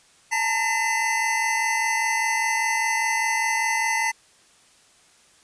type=tone cluster; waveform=square; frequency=868 / 913 / 1817 / 2027 Hz; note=A5 / A#5 / A#6 / B6; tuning=-24 / -36 / -45 / +45 cents; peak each=-29 / -28 / -33 / -24 dBFS; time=0.31-4.12 s; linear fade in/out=20 ms; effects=white hiss -56 dBFS RMS until 5.43 s + resampled to 22050 Hz